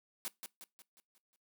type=noise with echo; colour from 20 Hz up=white; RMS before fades=-39 dBFS; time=0.25-0.28 s; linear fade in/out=0 ms; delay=180 ms; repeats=6; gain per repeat=-6 dB; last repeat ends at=1.36 s; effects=noise-tail reverb RT60 0.2 s tail -22 dB re dry + high-pass 200 Hz 12 dB/octave